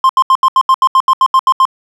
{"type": "tone bursts", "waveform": "triangle", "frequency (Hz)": 1053, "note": "C6", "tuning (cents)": 11, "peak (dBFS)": -3, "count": 13, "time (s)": [0.04, 1.653], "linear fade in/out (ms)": 2, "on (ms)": 53, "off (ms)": 77, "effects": []}